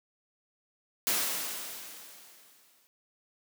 white noise with exponential decay, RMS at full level -27 dBFS, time 1.07-2.87 s, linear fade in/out 0 ms, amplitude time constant 390 ms, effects high-pass 200 Hz 12 dB/octave

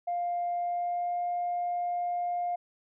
sine tone with pitch glide, 701 to 705.5 Hz, F5 to F5, +6 to +17 cents, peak -27 dBFS, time 0.07-2.56 s, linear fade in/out 10 ms, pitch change +11 cents, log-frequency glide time 0.54-1.22 s, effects tanh soft clip ceiling -24 dBFS

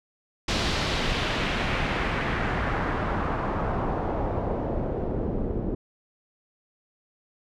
pink noise with low-pass filter sweep, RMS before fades -27 dBFS, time 0.48-5.75 s, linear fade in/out 5 ms, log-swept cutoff 4800 to 370 Hz, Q 1.4, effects none

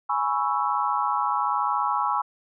sine chord, C# minor seventh, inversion second, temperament equal with one note detuned, 833.5 / 987.8 / 1108.7 / 1318.5 Hz, G#5 / B5 / C#6 / E6, +6 / 0 / 0 / 0 cents, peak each -27 / -27 / -27 / -28 dBFS, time 0.09-2.22 s, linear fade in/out 10 ms, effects none

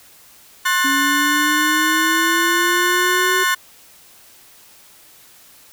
35% pulse chord, F# diminished, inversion second, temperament just, 1065.6 / 1480 / 1776 Hz, C6 / F#6 / A6, +31 / 0 / +16 cents, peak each -18 dBFS, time 0.65-3.55 s, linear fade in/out 10 ms
sine linear sweep, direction up, 274.3 to 375.8 Hz, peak -21 dBFS, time 0.84-3.44 s, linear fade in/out 10 ms
effects white hiss -47 dBFS RMS until 5.72 s

